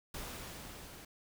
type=noise with level ramp; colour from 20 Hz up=pink; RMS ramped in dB=-43 to -52 dBFS; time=0.14-1.05 s; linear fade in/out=5 ms; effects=none